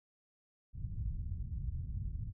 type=low-pass noise; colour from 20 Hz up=white; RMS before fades=-39 dBFS; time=0.73-2.33 s; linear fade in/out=50 ms; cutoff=110 Hz; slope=24 dB/octave; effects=none